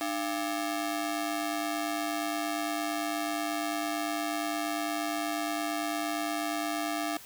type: ring-modulated tone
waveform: sawtooth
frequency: 494.6 Hz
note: B4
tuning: 3 cents sharp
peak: -23 dBFS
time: 0.01-7.17 s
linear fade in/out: 0 ms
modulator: 193 Hz
effects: white hiss -49 dBFS RMS until 7.25 s